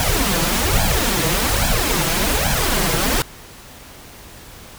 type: noise with flanger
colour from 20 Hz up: pink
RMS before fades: -18 dBFS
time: 0-3.22 s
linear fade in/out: 0 ms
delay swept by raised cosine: 1.2 to 6.1 ms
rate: 1.2 Hz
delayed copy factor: +1
effects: pink hiss -40 dBFS RMS until 4.78 s